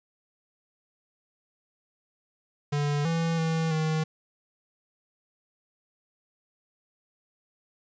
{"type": "tone with pitch steps", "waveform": "square", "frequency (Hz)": [145.5, 165.4, 162.2, 157.3], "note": ["D3", "E3", "E3", "D#3"], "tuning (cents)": [-16, 6, -28, 19], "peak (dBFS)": -25, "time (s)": [2.72, 4.04], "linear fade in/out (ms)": 10, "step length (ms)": 330, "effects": ["resampled to 16000 Hz", "10-bit"]}